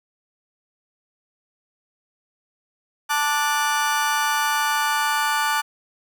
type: chord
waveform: 35% pulse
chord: D major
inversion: second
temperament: just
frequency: 881 / 1174.7 / 1468.3 Hz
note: A5 / D6 / F#6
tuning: +2 / 0 / -14 cents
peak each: -21 / -23 / -23 dBFS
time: 3.09-5.62 s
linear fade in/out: 20 ms
effects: none